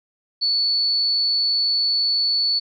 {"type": "tone", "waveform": "sine", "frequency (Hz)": 4446, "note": "C#8", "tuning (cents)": 4, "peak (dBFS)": -17, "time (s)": [0.41, 2.6], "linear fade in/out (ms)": 20, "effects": []}